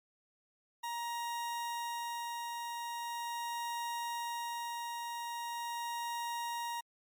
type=tone with tremolo; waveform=40% pulse; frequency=942 Hz; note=A#5; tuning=18 cents sharp; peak=-35 dBFS; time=0.83-6.81 s; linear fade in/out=10 ms; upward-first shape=sine; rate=0.41 Hz; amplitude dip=25%; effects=MP3 96 kbps